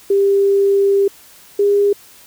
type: tone pair in turn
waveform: sine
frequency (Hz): 396.8 / 405.1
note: G4 / G#4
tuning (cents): +21 / -43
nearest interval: unison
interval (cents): 36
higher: second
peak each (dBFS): -10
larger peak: neither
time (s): 0.1-1.08 / 1.59-1.93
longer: first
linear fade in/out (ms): 5
effects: white hiss -44 dBFS RMS until 2.26 s